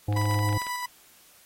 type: harmonic tone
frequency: 103.6 Hz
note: G#2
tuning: 4 cents flat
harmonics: 1 / 3 / 5 / 7 / 8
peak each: -23 / -33 / -37 / -40 / -41 dBFS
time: 0.08-0.58 s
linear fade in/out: 5 ms
type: clicks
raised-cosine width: 0.3 ms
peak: -23 dBFS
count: 11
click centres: 0.126 / 0.171 / 0.215 / 0.256 / 0.311 / 0.343 / 0.391 / 0.491 / 0.528 / 0.618 / 0.668 s
type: tone with tremolo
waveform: 30% pulse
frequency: 987.8 Hz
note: B5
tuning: in tune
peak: -26 dBFS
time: 0.16-0.86 s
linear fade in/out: 5 ms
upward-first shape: square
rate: 7.5 Hz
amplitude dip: 30%
effects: white hiss -56 dBFS RMS until 1.45 s + AAC 48 kbps